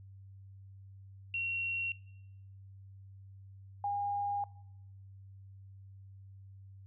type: tone pair in turn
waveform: sine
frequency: 2736 / 811.4 Hz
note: F7 / G#5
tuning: -36 / -41 cents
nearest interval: octave + major sixth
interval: 2105 cents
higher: first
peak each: -32 / -31 dBFS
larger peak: second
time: 1.34-1.92 / 3.84-4.44 s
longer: second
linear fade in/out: 2 ms
effects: noise-tail reverb RT60 0.8 s tail -21 dB re dry + added 97 Hz sine -50 dBFS peak until 6.86 s